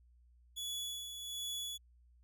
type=tone with tremolo; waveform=sawtooth; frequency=3405 Hz; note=G#7; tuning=42 cents sharp; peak=-35 dBFS; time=0.56-1.78 s; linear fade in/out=20 ms; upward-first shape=sine; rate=1.3 Hz; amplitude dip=50%; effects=added 60 Hz sine -62 dBFS peak until 2.23 s